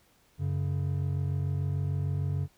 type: tone pair together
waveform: triangle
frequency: 93.84 / 140.6 Hz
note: F#2 / C#3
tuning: +25 / +25 cents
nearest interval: perfect fifth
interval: 700 cents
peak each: -28 dBFS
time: 0.38-2.48 s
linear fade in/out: 50 ms
effects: pink hiss -65 dBFS RMS until 2.57 s